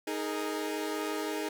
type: chord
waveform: sawtooth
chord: D# suspended fourth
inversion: none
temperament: equal with one note detuned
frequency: 311.1 / 415.3 / 461.1 Hz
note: D#4 / G#4 / A#4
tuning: 0 / 0 / -19 cents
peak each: -31 / -32 / -36 dBFS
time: 0.07-1.49 s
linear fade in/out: 5 ms
effects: none